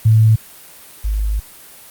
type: tone pair in turn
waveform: sine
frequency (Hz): 110.3 / 52.05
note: A2 / G#1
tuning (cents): +5 / +5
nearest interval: octave + minor second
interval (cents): 1300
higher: first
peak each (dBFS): -7 / -15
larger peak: first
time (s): 0.05-0.36 / 1.04-1.4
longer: second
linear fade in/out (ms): 10
effects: white hiss -40 dBFS RMS until 1.9 s + Opus 32 kbps